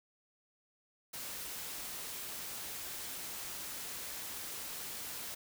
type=noise; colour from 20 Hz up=white; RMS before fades=-43 dBFS; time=1.13-5.35 s; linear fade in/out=10 ms; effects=none